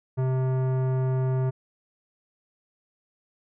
sine tone with tanh clipping, 130 Hz, C3, 11 cents flat, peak -24 dBFS, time 0.17-1.51 s, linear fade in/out 20 ms, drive 16 dB, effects none

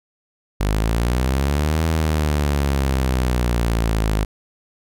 sawtooth exponential two-way sweep, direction up then down, 49.65 to 81.4 to 51.9 Hz, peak -13 dBFS, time 0.6-4.25 s, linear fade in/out 10 ms, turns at 1.85 s, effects none

